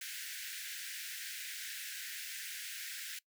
pink high-pass noise, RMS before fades -44 dBFS, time 0.01-3.19 s, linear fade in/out 5 ms, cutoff 1500 Hz, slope 96 dB/octave, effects noise-tail reverb RT60 0.1 s tail -21 dB re dry

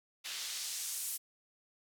white noise with band-pass filter sweep, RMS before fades -40 dBFS, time 0.24-1.18 s, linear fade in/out 20 ms, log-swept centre 3100 to 11000 Hz, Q 1, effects none

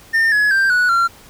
triangle tone with pitch steps, 1811 / 1689.7 / 1576.6 / 1471 / 1372.5 Hz, A6 / G#6 / G6 / F#6 / F6, +49 / +29 / +9 / -11 / -31 cents, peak -10 dBFS, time 0.13-1.08 s, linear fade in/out 20 ms, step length 190 ms, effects pink hiss -44 dBFS RMS until 1.29 s

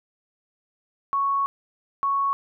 sine tone bursts at uneven times, 1108.7 Hz, C#6, in tune, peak -20 dBFS, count 2, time 1.13-1.46 / 2.03-2.33 s, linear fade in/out 0 ms, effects none

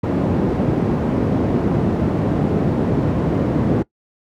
white band-pass noise, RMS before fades -18 dBFS, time 0.03-3.83 s, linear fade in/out 10 ms, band 100 to 280 Hz, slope 12 dB/octave, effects noise-tail reverb RT60 0.1 s tail -20 dB re dry

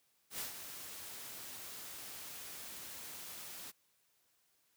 white noise with ADSR envelope, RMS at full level -40 dBFS, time 0.3-3.72 s, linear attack 97 ms, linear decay 120 ms, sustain -8 dB, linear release 25 ms, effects white hiss -75 dBFS RMS until 4.76 s + high-pass 60 Hz 12 dB/octave

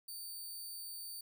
10% pulse tone, 4586 Hz, D8, 42 cents flat, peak -37 dBFS, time 0.08-1.21 s, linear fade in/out 5 ms, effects none

